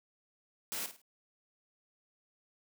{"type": "noise with echo", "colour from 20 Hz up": "white", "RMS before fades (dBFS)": -38, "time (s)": [0.72, 0.86], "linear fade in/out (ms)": 0, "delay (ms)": 52, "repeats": 3, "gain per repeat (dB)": -10, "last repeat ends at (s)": 1.016, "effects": ["high-pass 150 Hz 12 dB/octave"]}